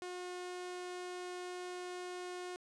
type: tone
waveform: sawtooth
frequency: 360.2 Hz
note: F#4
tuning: 46 cents flat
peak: -38 dBFS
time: 0.02-2.56 s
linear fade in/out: 0 ms
effects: resampled to 22050 Hz